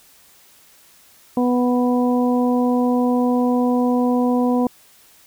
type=harmonic tone; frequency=246.9 Hz; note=B3; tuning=in tune; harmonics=1 / 2 / 3 / 4; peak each=-16 / -22 / -26 / -28 dBFS; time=1.37-4.67 s; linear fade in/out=2 ms; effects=white hiss -51 dBFS RMS until 5.26 s